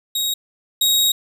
sawtooth tone pair in turn, 3785 / 3785 Hz, A#7 / A#7, +26 / +26 cents, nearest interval unison, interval 0 cents, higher neither, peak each -16 / -11 dBFS, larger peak second, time 0.15-0.34 / 0.81-1.12 s, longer second, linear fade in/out 5 ms, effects none

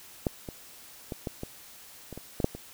clicks, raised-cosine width 2 ms, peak -12 / -23 / -20 / -18 / -21 / -26 / -26 / -17 / -9 / -25 dBFS, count 10, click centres 0.268 / 0.488 / 1.122 / 1.272 / 1.434 / 2.127 / 2.176 / 2.402 / 2.444 / 2.55 s, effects white hiss -50 dBFS RMS until 2.73 s

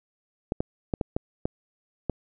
clicks, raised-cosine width 2 ms, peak -12 dBFS, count 7, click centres 0.521 / 0.605 / 0.938 / 1.012 / 1.165 / 1.455 / 2.097 s, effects none

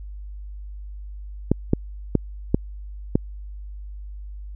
clicks, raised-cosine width 3 ms, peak -3 dBFS, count 5, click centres 1.516 / 1.734 / 2.153 / 2.545 / 3.155 s, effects added 50 Hz sine -33 dBFS peak until 4.55 s

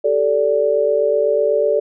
sine chord, G suspended second, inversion none, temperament equal with one note detuned, 392 / 440 / 580.6 Hz, G4 / A4 / D5, 0 / 0 / -20 cents, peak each -22 / -17 / -16 dBFS, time 0.04-1.8 s, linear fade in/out 10 ms, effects none

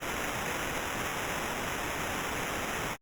white noise with sample-and-hold, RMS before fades -34 dBFS, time 0-2.97 s, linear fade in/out 50 ms, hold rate 4410 Hz, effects Opus 48 kbps

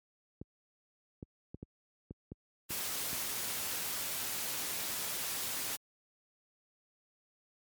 clicks, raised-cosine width 3 ms, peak -30 dBFS, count 8, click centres 0.415 / 1.228 / 1.545 / 1.629 / 2.109 / 2.319 / 2.706 / 3.131 s
white noise, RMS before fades -37 dBFS, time 2.69-5.77 s, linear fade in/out 20 ms
effects high-pass 60 Hz 12 dB/octave + MP3 96 kbps

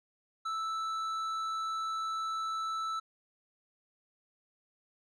sine tone with tanh clipping, 1317 Hz, E6, 2 cents flat, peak -34 dBFS, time 0.45-3 s, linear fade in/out 10 ms, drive 9 dB, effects none

